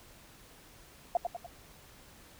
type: tone with echo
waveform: sine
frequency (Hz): 698.5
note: F5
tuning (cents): 0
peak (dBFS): -23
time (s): 1.15-1.17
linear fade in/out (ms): 2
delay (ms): 98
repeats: 3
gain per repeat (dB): -6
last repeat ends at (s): 1.464
effects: pink hiss -56 dBFS RMS until 2.39 s